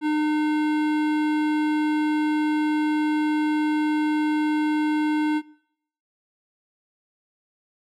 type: tone with hard clipping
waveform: sine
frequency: 303.9 Hz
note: D#4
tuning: 41 cents flat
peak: -22 dBFS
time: 0.01-5.42 s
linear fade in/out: 50 ms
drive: 16 dB
effects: noise-tail reverb RT60 0.7 s tail -22 dB re dry